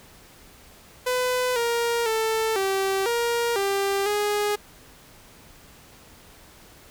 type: tone with pitch steps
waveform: sawtooth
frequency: 502 / 469.3 / 443.6 / 387.5 / 470.8 / 395.3 / 414.6 Hz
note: B4 / A#4 / A4 / G4 / A#4 / G4 / G#4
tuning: +28 / +12 / +14 / -20 / +17 / +15 / -3 cents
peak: -18 dBFS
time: 1.06-4.56 s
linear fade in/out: 10 ms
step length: 500 ms
effects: pink hiss -50 dBFS RMS until 6.9 s